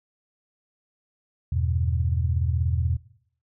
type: chord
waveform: sine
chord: E minor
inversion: none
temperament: equal with one note detuned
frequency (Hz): 82.41 / 98.85 / 123.47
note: E2 / G2 / B2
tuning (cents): 0 / +15 / 0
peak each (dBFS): -23 / -29 / -27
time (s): 1.52-2.97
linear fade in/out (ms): 5
effects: noise-tail reverb RT60 0.7 s tail -21 dB re dry